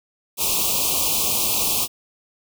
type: band-stop noise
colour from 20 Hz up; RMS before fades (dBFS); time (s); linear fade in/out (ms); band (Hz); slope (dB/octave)
white; -21; 0.37-1.88; 50; 1200 to 2400; 96
effects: none